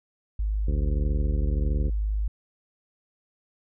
sine tone, 51.91 Hz, G#1, in tune, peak -23 dBFS, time 0.39-2.28 s, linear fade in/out 5 ms
harmonic tone, 73.42 Hz, D2, in tune, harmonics 1 / 2 / 3 / 4 / 5 / 6 / 7, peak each -27 / -33 / -37 / -39 / -41 / -43 / -44 dBFS, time 0.67-1.9 s, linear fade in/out 10 ms
effects none

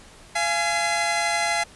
sawtooth tone cluster, 686 / 836 / 2046 Hz, F5 / G#5 / C7, -31 / +11 / -39 cents, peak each -22 dBFS, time 0.35-1.64 s, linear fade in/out 10 ms, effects pink hiss -48 dBFS RMS until 1.75 s + resampled to 24000 Hz

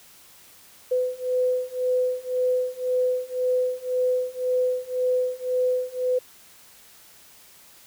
sine beating tone pair, 503 / 504.9 Hz, B4 / B4, +32 / +38 cents, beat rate 1.9 Hz, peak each -25 / -24 dBFS, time 0.91-6.19 s, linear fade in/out 10 ms, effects white hiss -51 dBFS RMS until 7.86 s

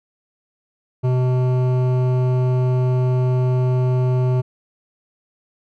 sine tone with hard clipping, 126.8 Hz, B2, 46 cents sharp, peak -17 dBFS, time 1.03-4.42 s, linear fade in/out 20 ms, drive 13 dB, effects none

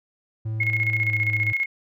triangle tone with pitch glide, 110.1 to 107.09 Hz, A2 to A2, +2 to -46 cents, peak -23 dBFS, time 0.45-1.53 s, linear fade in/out 10 ms, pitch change -48 cents, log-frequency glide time 0.98-1.15 s
sine tone with tremolo, 2165 Hz, C#7, 41 cents flat, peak -19 dBFS, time 0.6-1.66 s, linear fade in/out 5 ms, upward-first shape square, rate 15 Hz, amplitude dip 60%
effects none

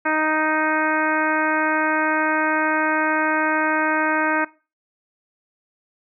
harmonic tone, 311.1 Hz, D#4, in tune, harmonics 1 / 2 / 3 / 4 / 5 / 6 / 7 / 8, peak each -25 / -26 / -24 / -27 / -23 / -30 / -30 / -34 dBFS, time 0.05-4.45 s, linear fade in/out 10 ms, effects noise-tail reverb RT60 0.3 s tail -19 dB re dry

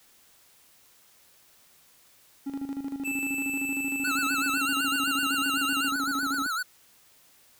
triangle tone with tremolo, 275.9 Hz, C#4, 8 cents flat, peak -27 dBFS, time 2.46-6.47 s, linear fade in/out 10 ms, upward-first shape square, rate 13 Hz, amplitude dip 65%
square tone with pitch glide, 2637 to 2787 Hz, E7 to F7, 0 to -4 cents, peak -30 dBFS, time 3.04-5.91 s, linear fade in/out 20 ms, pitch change +96 cents, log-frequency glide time 4.51-4.7 s
square tone with vibrato, 1388 Hz, F6, 11 cents flat, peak -28 dBFS, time 4.04-6.63 s, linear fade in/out 10 ms, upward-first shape sine, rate 7.9 Hz, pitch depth 140 cents each way
effects white hiss -59 dBFS RMS until 7.59 s

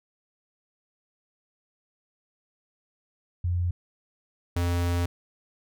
sine / square tone pair in turn, 88 / 87.04 Hz, F2 / F2, +14 / -5 cents, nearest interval unison, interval 19 cents, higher first, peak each -23 / -24 dBFS, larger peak first, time 3.44-3.71 / 4.56-5.06 s, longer second, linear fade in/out 5 ms, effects none

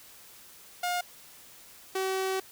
sawtooth tone pair in turn, 712 / 380.5 Hz, F5 / F#4, +33 / +48 cents, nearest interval major seventh, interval 1085 cents, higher first, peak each -24 dBFS, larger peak neither, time 0.83-1.01 / 1.95-2.4 s, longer second, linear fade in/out 5 ms, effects white hiss -52 dBFS RMS until 2.51 s

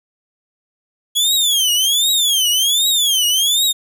sawtooth tone with vibrato, 3322 Hz, G#7, in tune, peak -10 dBFS, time 1.15-3.73 s, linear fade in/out 20 ms, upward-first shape triangle, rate 1.3 Hz, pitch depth 260 cents each way, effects none

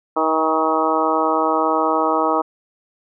harmonic tone with a mistuned harmonic, 158.6 Hz, D#3, 33 cents sharp, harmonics 2 / 3 / 4 / 5 / 6 / 7 / 8, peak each -23 / -23 / -23 / -23 / -23 / -23 / -23 dBFS, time 0.16-2.42 s, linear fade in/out 10 ms, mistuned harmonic 5, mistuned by +22 cents, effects none

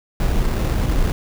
brown noise with sample-and-hold, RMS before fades -18 dBFS, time 0.2-1.12 s, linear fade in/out 2 ms, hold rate 3150 Hz, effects none

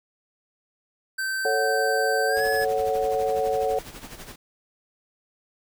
square tone with pitch glide, 1550 to 1700.1 Hz, G6 to G#6, -20 to +40 cents, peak -26 dBFS, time 1.18-2.65 s, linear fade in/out 10 ms, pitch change +160 cents, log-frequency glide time 2.27-2.44 s
sine chord, F# minor, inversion first, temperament just, 444 / 555 / 740 Hz, A4 / C#5 / F#5, +16 / +2 / 0 cents, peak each -25 / -26 / -26 dBFS, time 1.45-3.79 s, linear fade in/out 2 ms
pink noise with tremolo, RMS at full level -39 dBFS, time 2.36-4.36 s, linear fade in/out 10 ms, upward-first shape sine, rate 12 Hz, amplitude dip 60%
effects none

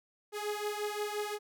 sawtooth beating tone pair, 415.3 / 421 Hz, G#4 / G#4, 0 / +24 cents, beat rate 5.7 Hz, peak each -32 / -34 dBFS, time 0.32-1.39 s, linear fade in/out 50 ms, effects none

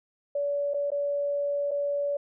sine tone with dropouts, 572 Hz, D5, 46 cents flat, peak -25 dBFS, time 0.35-2.17 s, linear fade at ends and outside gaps 5 ms, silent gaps 0.737-0.743 / 0.904-0.917 / 1.71-1.714 s, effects none

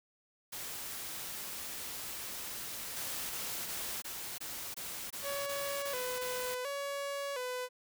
white noise, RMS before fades -42 dBFS, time 0.52-4.01 s, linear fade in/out 10 ms
white noise bursts, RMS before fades -42 dBFS, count 10, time 2.96-6.549 s, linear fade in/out 10 ms, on 340 ms, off 21 ms
sawtooth tone with vibrato, 531 Hz, C5, 25 cents sharp, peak -32 dBFS, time 5.22-7.69 s, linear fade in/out 50 ms, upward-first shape square, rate 0.7 Hz, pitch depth 100 cents each way
effects none

